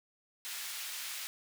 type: high-pass noise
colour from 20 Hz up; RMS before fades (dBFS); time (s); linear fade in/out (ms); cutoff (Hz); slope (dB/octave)
pink; -41; 0.45-1.27; 0; 2100; 12
effects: none